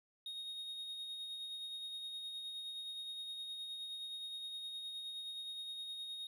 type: tone with tremolo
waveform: triangle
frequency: 3729 Hz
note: A#7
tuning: in tune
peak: -40 dBFS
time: 0.26-6.27 s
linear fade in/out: 2 ms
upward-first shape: sine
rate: 9.6 Hz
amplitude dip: 30%
effects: none